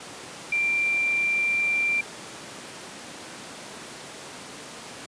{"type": "tone in noise", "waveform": "sine", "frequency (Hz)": 2365, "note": "D7", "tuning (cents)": 12, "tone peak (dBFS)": -21, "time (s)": [0.52, 2.01], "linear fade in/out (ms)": 5, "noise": "pink", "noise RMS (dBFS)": -39, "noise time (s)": [0, 5.06], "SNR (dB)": 15, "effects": ["high-pass 200 Hz 12 dB/octave", "resampled to 22050 Hz"]}